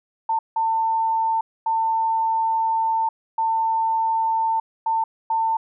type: tone bursts at uneven times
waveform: sine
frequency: 897 Hz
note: A5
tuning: 33 cents sharp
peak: -18 dBFS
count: 6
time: 0.29-0.39 / 0.56-1.41 / 1.66-3.09 / 3.38-4.6 / 4.86-5.04 / 5.3-5.57 s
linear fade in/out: 5 ms
effects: none